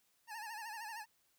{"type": "tone with vibrato", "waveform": "25% pulse", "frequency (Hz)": 880, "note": "A5", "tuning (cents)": 0, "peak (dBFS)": -40, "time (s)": [0.27, 1.06], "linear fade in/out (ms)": 50, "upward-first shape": "sine", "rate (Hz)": 13, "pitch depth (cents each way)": 98, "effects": ["white hiss -75 dBFS RMS until 1.38 s"]}